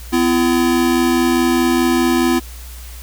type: tone pair together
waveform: square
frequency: 253.2 / 338 Hz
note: B3 / E4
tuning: +43 / +43 cents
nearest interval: perfect fourth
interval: 500 cents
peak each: -16 dBFS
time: 0.12-2.4 s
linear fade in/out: 20 ms
effects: added 60 Hz sine -31 dBFS peak until 3.02 s + white hiss -39 dBFS RMS until 3.02 s